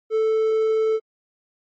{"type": "tone", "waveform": "triangle", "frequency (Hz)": 440, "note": "A4", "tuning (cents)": 0, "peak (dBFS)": -15, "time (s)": [0.1, 1], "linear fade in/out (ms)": 50, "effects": ["MP3 32 kbps"]}